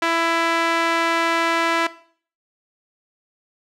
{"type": "tone with band-pass filter", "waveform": "sawtooth", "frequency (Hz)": 332.6, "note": "E4", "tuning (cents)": 16, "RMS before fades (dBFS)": -20, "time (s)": [0.02, 1.87], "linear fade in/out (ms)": 5, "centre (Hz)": 1700, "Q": 0.89, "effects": ["noise-tail reverb RT60 0.5 s tail -17 dB re dry"]}